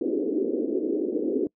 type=band-pass noise; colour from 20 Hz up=pink; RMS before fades=-26 dBFS; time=0.01-1.47 s; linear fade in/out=2 ms; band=270 to 450 Hz; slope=48 dB/octave; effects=noise-tail reverb RT60 0.1 s tail -25 dB re dry